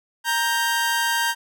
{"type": "tone pair together", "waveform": "sawtooth", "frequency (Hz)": [932.3, 1577.9], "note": ["A#5", "G6"], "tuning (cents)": [0, 11], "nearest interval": "major sixth", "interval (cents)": 911, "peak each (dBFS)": [-19, -19], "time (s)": [0.24, 1.35], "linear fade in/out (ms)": 50, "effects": []}